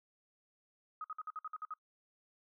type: tone bursts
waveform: sine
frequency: 1259 Hz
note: D#6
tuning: 20 cents sharp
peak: -39 dBFS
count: 9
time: 1.01-1.738 s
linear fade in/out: 2 ms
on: 32 ms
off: 55 ms
effects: noise-tail reverb RT60 0.1 s tail -23 dB re dry